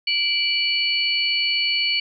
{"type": "tone cluster", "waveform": "sine", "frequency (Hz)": [2328, 2944, 4436], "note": ["D7", "F#7", "C#8"], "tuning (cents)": [-16, -9, 0], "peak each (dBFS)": -23, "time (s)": [0.07, 2], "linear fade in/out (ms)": 5, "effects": []}